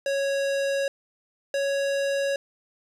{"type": "tone pair in turn", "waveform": "square", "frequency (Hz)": [553, 555.4], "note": ["C#5", "C#5"], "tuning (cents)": [-4, 3], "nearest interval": "unison", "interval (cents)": 7, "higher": "second", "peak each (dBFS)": -24, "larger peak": "neither", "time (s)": [[0.06, 0.88], [1.54, 2.36]], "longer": "neither", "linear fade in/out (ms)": 2, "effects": ["low-pass 8000 Hz 12 dB/octave", "9-bit"]}